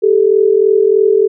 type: tone pair together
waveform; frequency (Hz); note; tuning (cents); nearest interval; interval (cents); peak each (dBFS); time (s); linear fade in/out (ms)
sine; 393.6 / 436.8; G4 / A4; +7 / -13; major second; 180; -10; 0.02-1.28; 20
effects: none